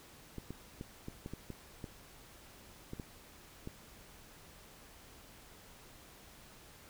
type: clicks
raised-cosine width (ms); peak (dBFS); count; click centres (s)
3; -29; 11; 0.383 / 0.506 / 0.811 / 1.084 / 1.261 / 1.336 / 1.503 / 1.842 / 2.934 / 2.998 / 3.674
effects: pink hiss -57 dBFS RMS until 6.89 s